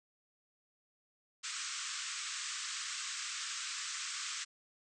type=band-pass noise; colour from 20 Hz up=white; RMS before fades=-41 dBFS; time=1.43-4.45 s; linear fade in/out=20 ms; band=1100 to 8200 Hz; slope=96 dB/octave; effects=none